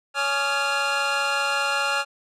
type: tone cluster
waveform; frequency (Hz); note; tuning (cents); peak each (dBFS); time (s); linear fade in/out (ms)
25% pulse; 561 / 839 / 1218 / 1390; C#5 / G#5 / D#6 / F6; +21 / +17 / -37 / -9; -26 / -24 / -28 / -20; 0.14-2.05; 50
effects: low-pass 7000 Hz 12 dB/octave